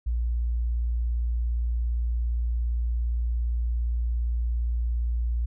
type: tone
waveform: sine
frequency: 58.7 Hz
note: A#1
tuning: 13 cents sharp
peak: -23 dBFS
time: 0.06-5.46 s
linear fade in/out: 10 ms
effects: none